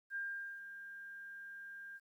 sine tone with ADSR envelope, 1600 Hz, G6, 35 cents sharp, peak -37 dBFS, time 0.1-2 s, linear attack 54 ms, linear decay 440 ms, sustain -10 dB, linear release 40 ms, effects 12-bit

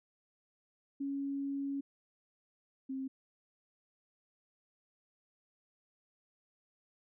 sine tone pair in turn, 277.9 / 266 Hz, C#4 / C4, +4 / +29 cents, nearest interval minor second, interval 75 cents, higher first, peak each -34 / -36 dBFS, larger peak first, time 1-1.81 / 2.89-3.08 s, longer first, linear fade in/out 10 ms, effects none

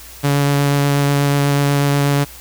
sawtooth tone with vibrato, 142.1 Hz, C#3, 43 cents sharp, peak -9 dBFS, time 0.23-2.25 s, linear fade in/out 20 ms, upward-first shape sine, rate 8.2 Hz, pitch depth 10 cents each way, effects added 60 Hz sine -41 dBFS peak until 2.4 s + white hiss -38 dBFS RMS until 2.4 s

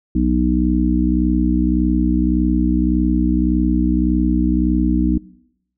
harmonic tone, 61.74 Hz, B1, in tune, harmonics 1 / 3 / 4 / 5, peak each -19 / -19 / -19 / -19 dBFS, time 0.15-5.18 s, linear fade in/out 5 ms, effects noise-tail reverb RT60 0.8 s tail -21 dB re dry

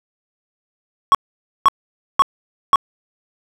triangle tone bursts, 1108.7 Hz, C#6, in tune, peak -5 dBFS, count 4, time 1.12-2.758 s, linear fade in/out 0 ms, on 27 ms, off 510 ms, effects none

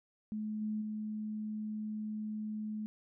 sine tone with level steps, 214.1 Hz, A3, 47 cents flat, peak -35 / -33 / -36 dBFS, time 0.32-2.86 s, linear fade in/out 0 ms, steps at 0.61 / 0.81 s, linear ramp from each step 10 ms, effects none

